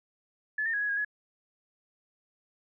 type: tone with pitch steps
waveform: sine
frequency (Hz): 1722 / 1817 / 1662 / 1676 / 1634 / 1688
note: A6 / A#6 / G#6 / G#6 / G#6 / G#6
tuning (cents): -38 / -45 / +1 / +15 / -29 / +28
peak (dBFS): -27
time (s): 0.58-1.048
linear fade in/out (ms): 5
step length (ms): 78
effects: none